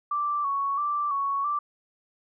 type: tone with vibrato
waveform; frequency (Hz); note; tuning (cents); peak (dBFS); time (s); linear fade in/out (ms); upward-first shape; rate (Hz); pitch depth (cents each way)
sine; 1142; D6; -49; -24; 0.11-1.59; 5; square; 1.5; 46
effects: none